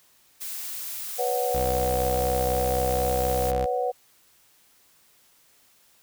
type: noise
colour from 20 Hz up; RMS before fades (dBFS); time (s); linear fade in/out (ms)
blue; -34; 0.4-3.52; 20
type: chord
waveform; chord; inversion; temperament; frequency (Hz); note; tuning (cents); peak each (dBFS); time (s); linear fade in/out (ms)
sine; B suspended second; none; equal with one note detuned; 493.9 / 560.5 / 740; B4 / C#5 / F#5; 0 / +19 / 0; -26 / -31 / -27; 1.18-3.92; 20
type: tone with pitch glide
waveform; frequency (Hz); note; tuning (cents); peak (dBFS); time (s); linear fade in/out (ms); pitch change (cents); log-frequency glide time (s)
sawtooth; 63.6 to 64.15; C2 to C2; -48 to -34; -24; 1.54-3.66; 10; +14; 1.65-2.67
effects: white hiss -60 dBFS RMS until 6.02 s